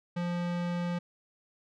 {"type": "tone with low-pass filter", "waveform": "square", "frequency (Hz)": 174.61, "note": "F3", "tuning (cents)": 0, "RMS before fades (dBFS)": -32, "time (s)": [0.16, 0.99], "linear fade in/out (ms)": 10, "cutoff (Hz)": 3900, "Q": 0.61, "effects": []}